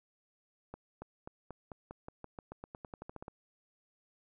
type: accelerating click train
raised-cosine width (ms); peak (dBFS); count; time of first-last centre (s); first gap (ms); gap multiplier
1; -30; 19; 0.74-3.281; 280; 0.91
effects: none